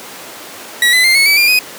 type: tone with pitch steps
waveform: 30% pulse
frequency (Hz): 1928 / 2013 / 2102 / 2196 / 2293 / 2394 / 2500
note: B6 / B6 / C7 / C#7 / D7 / D7 / D#7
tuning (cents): -42 / +33 / +7 / -17 / -42 / +33 / +8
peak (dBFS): -5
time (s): 0.82-1.59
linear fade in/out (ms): 2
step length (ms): 110
effects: pink hiss -30 dBFS RMS until 1.78 s + high-pass 300 Hz 12 dB/octave